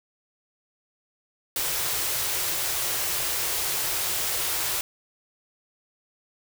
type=band-stop noise; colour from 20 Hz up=white; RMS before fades=-27 dBFS; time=1.56-4.81 s; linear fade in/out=2 ms; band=170 to 300 Hz; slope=96 dB/octave; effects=none